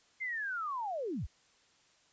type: linear sweep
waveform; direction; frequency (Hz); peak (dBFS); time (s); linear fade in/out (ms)
sine; down; 2126 to 32; -34; 0.2-1.27; 20
effects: white hiss -67 dBFS RMS until 2.12 s + resampled to 16000 Hz